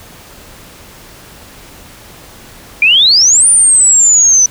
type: exponential two-way sweep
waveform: sine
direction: up then down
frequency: 2349 to 9397 to 5960 Hz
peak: -4 dBFS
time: 2.82-4.46 s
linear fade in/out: 2 ms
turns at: 3.48 s
effects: pink hiss -36 dBFS RMS until 4.5 s